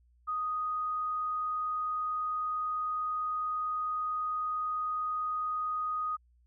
sine tone, 1244.5 Hz, D#6, in tune, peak -30 dBFS, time 0.27-6.17 s, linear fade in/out 20 ms, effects added 60 Hz sine -62 dBFS peak until 6.46 s

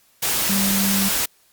sine tone in noise, 196.3 Hz, G3, 3 cents sharp, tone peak -20 dBFS, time 0.49-1.09 s, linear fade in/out 10 ms, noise white, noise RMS -21 dBFS, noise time 0.22-1.26 s, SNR -2 dB, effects white hiss -58 dBFS RMS until 1.52 s + Opus 48 kbps

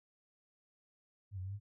sine exponential two-way sweep, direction down then up, 105.2 to 91 to 105.2 Hz, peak -39 dBFS, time 1.31-1.6 s, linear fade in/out 50 ms, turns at 1.4 s, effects none

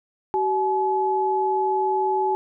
sine tone pair together, 380.4 / 854 Hz, F#4 / G#5, +48 / +48 cents, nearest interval octave + major second, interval 1400 cents, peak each -23 / -21 dBFS, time 0.34-2.35 s, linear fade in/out 0 ms, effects none

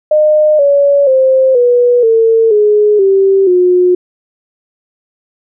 sine tone with pitch steps, 610 / 565.9 / 524.9 / 487 / 451.7 / 419.1 / 388.7 / 360.6 Hz, D#5 / C#5 / C5 / B4 / A4 / G#4 / G4 / F#4, -34 / +36 / +5 / -24 / +45 / +16 / -15 / -45 cents, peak -5 dBFS, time 0.11-3.95 s, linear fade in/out 5 ms, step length 480 ms, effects none

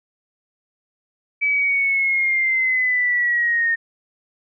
sine linear sweep, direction down, 2300 to 1833 Hz, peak -16 dBFS, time 1.41-3.76 s, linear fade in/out 20 ms, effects none

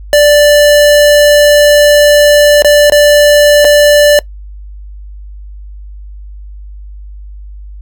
square tone with dropouts, 587.3 Hz, D5, in tune, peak -3 dBFS, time 0.13-4.19 s, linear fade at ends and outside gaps 1 ms, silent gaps 2.622-2.646 / 2.899-2.921 / 3.646-3.65 s, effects noise-tail reverb RT60 0.1 s tail -21 dB re dry + added 50 Hz sine -25 dBFS peak until 7.81 s

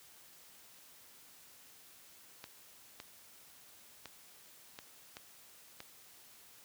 clicks, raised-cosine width 0.2 ms, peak -28 dBFS, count 6, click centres 2.441 / 3.001 / 4.057 / 4.789 / 5.169 / 5.804 s, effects white hiss -59 dBFS RMS until 6.64 s + high-pass 60 Hz 12 dB/octave

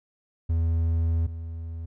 triangle tone pair in turn, 82.41 / 82.41 Hz, E2 / E2, 0 / 0 cents, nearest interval unison, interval 0 cents, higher neither, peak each -19 / -30 dBFS, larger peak first, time 0.49-1.27 / 1.27-1.86 s, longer first, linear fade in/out 10 ms, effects none

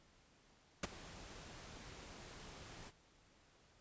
pink noise with ADSR envelope, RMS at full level -36 dBFS, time 0.83-2.92 s, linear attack 5 ms, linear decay 23 ms, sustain -18 dB, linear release 46 ms, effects pink hiss -69 dBFS RMS until 3.8 s + resampled to 16000 Hz

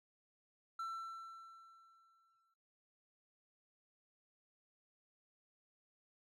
triangle tone with exponential decay, 1340 Hz, E6, 28 cents sharp, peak -37 dBFS, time 0.79-2.54 s, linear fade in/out 5 ms, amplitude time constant 380 ms, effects noise-tail reverb RT60 0.5 s tail -18 dB re dry + MP3 96 kbps

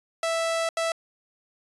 sawtooth tone bursts at uneven times, 659.3 Hz, E5, in tune, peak -20 dBFS, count 2, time 0.23-0.69 / 0.77-0.92 s, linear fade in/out 2 ms, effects resampled to 24000 Hz

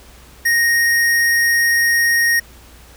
square tone, 1864.7 Hz, A#6, in tune, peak -13 dBFS, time 0.45-2.4 s, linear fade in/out 10 ms, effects added 60 Hz sine -44 dBFS peak until 2.96 s + pink hiss -45 dBFS RMS until 2.96 s

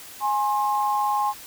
sine tone pair together, 830.6 / 1065 Hz, G#5 / C6, 0 / +30 cents, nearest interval major third, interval 430 cents, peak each -22 / -24 dBFS, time 0.2-1.34 s, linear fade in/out 50 ms, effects white hiss -42 dBFS RMS until 1.46 s

